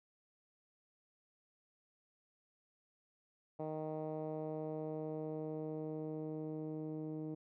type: tone with low-pass filter sweep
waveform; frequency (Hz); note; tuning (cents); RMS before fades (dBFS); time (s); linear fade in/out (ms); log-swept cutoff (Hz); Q
10% pulse; 155.56; D#3; 0; -42; 3.59-7.35; 10; 670 to 340; 1.7
effects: none